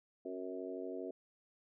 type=harmonic tone with a mistuned harmonic; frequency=92.5 Hz; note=F#2; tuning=in tune; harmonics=3 / 4 / 5 / 6 / 7; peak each=-46 / -44 / -46 / -53 / -48 dBFS; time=0.25-1.11 s; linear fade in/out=5 ms; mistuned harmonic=3; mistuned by=-33 cents; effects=none